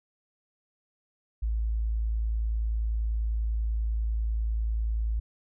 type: tone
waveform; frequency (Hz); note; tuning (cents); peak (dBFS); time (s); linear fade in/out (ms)
sine; 55.1; A1; +3; -25; 1.42-5.2; 10
effects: none